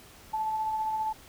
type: tone with tremolo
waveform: sine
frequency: 872 Hz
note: A5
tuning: 16 cents flat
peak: -26 dBFS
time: 0.33-1.13 s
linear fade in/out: 10 ms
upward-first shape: sine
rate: 15 Hz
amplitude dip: 30%
effects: pink hiss -52 dBFS RMS until 1.28 s